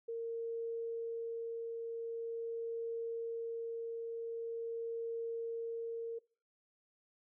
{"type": "tone with tremolo", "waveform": "sine", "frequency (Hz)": 460.3, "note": "A#4", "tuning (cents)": -22, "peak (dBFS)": -36, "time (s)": [0.08, 6.19], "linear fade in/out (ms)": 10, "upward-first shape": "triangle", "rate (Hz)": 0.44, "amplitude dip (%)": 25, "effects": ["noise-tail reverb RT60 0.4 s tail -22 dB re dry"]}